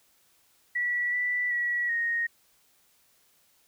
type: tone with pitch steps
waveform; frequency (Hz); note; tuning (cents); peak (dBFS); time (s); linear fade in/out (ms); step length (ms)
sine; 1946 / 1971 / 1931 / 1865; B6 / B6 / B6 / A#6; -26 / -4 / -39 / 0; -25; 0.75-2.27; 10; 380
effects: white hiss -65 dBFS RMS until 3.67 s